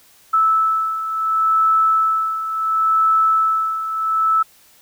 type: beating tone pair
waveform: sine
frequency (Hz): 1310 / 1310.71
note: E6 / E6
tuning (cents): -11 / -10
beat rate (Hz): 0.71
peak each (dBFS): -21 / -15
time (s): 0.33-4.43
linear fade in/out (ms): 10
effects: white hiss -51 dBFS RMS until 4.81 s

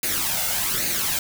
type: noise with flanger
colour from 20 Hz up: white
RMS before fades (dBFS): -24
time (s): 0.03-1.19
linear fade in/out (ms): 2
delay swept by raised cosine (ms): 0.45 to 1.45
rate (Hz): 1.2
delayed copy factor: +0.6
effects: none

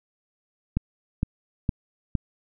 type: click train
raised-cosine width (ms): 5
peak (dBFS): -10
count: 4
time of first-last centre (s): 0.77-2.152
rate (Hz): 2.17
effects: none

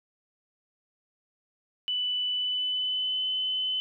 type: tone with pitch glide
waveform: sine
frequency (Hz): 2983 to 3030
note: F#7 to F#7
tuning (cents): +13 to +40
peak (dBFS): -26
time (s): 1.88-3.8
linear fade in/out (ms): 0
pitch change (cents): +27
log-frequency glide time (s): 2.31-3.25
effects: none

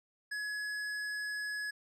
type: tone with hard clipping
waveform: triangle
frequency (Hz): 1689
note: G#6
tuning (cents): +29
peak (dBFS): -37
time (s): 0.31-1.71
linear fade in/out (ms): 10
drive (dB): 18
effects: low-pass 10000 Hz 12 dB/octave

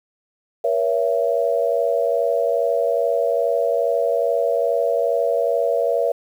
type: tone cluster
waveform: sine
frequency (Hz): 475.6 / 558 / 670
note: A#4 / C#5 / E5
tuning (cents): +35 / +11 / +28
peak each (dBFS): -21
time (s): 0.64-6.12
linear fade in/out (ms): 5
effects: 8-bit

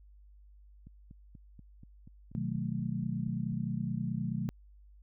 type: click train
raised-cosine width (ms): 5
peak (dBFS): -38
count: 12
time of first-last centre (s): 0.87-3.521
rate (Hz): 4.15
type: chord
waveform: sine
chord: B dominant seventh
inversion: none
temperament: equal with one note detuned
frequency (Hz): 126.07 / 155.56 / 185 / 220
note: B2 / D#3 / F#3 / A3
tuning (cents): +36 / 0 / 0 / 0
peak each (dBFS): -37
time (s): 2.35-4.49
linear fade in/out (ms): 0
effects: added 50 Hz sine -54 dBFS peak until 5.02 s

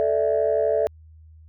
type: chord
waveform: sine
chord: A suspended fourth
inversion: none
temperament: equal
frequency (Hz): 440 / 587.3 / 659.3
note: A4 / D5 / E5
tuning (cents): 0 / 0 / 0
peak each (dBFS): -22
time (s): 0-0.87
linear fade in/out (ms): 0
effects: tanh soft clip ceiling -11 dBFS + added 79 Hz sine -45 dBFS peak until 1.48 s

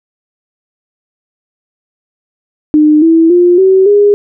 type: tone with pitch steps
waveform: sine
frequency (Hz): 303.5 / 327.2 / 352.7 / 380.2 / 409.8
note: D#4 / E4 / F4 / F#4 / G#4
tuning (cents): -43 / -13 / +17 / +47 / -23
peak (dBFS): -3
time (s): 2.74-4.14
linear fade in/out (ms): 0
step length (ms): 280
effects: none

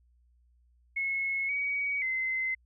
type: tone with pitch steps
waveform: sine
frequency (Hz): 2182 / 2259 / 2059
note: C#7 / C#7 / C7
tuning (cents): -28 / +32 / -28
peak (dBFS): -28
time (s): 0.96-2.55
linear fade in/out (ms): 10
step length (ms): 530
effects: added 60 Hz sine -62 dBFS peak until 2.65 s

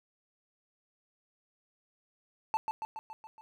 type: tone with echo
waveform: triangle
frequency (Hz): 880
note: A5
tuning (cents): 0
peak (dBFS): -24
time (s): 2.54-2.57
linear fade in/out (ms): 0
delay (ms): 140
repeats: 6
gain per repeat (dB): -4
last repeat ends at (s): 3.41
effects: none

